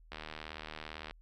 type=click train; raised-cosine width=0.3 ms; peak=-26 dBFS; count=78; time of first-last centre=0.12-1.11 s; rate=77.8 Hz; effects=added 40 Hz sine -56 dBFS peak until 1.21 s